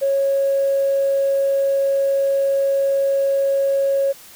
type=tone with tanh clipping; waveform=triangle; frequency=550 Hz; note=C#5; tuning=14 cents flat; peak=-15 dBFS; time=0.01-4.13 s; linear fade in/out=20 ms; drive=4 dB; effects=white hiss -43 dBFS RMS until 4.35 s